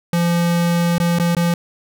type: tone with dropouts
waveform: square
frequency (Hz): 171.6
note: F3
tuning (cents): -30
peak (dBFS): -15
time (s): 0.13-1.54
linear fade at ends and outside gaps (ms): 2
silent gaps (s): 0.982-1 / 1.187-1.197 / 1.35-1.367
effects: none